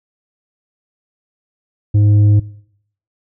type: tone with tanh clipping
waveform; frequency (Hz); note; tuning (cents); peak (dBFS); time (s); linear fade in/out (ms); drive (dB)
triangle; 103.83; G#2; 0; -9; 1.94-2.4; 10; 10
effects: noise-tail reverb RT60 0.7 s tail -21 dB re dry